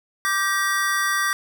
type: chord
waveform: square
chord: G minor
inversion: second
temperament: equal with one note detuned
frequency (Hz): 1174.7 / 1568 / 1910.4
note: D6 / G6 / Bb6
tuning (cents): 0 / 0 / +42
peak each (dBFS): -25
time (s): 0.25-1.33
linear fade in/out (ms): 0
effects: none